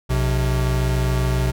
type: tone pair together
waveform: square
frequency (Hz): 60.3 / 127.5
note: B1 / C3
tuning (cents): -41 / -44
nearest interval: octave + minor second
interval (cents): 1297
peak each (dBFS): -21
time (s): 0.09-1.52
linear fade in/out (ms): 20
effects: none